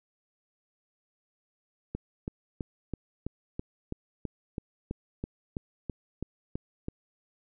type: click train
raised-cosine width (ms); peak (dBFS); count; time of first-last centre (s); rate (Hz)
3; -20; 16; 1.95-6.884; 3.04
effects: none